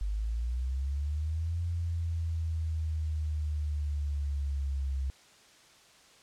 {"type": "linear two-way sweep", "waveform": "sine", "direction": "up then down", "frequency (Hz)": [49.08, 86, 66.7], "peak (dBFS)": -29, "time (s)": [0.01, 5.1], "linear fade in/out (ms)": 0, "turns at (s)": 1.62, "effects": ["white hiss -58 dBFS RMS until 6.22 s", "low-pass 7000 Hz 12 dB/octave"]}